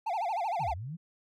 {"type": "tone with vibrato", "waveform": "triangle", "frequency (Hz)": 784, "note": "G5", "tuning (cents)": 0, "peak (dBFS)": -27, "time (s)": [0.06, 0.74], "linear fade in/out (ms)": 10, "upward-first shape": "sine", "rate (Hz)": 13, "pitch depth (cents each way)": 250}
{"type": "linear two-way sweep", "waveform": "sine", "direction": "down then up", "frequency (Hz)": [176.3, 61.4, 176.3], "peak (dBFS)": -36, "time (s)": [0.59, 0.97], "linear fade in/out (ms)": 20, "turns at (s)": 0.7}
{"effects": []}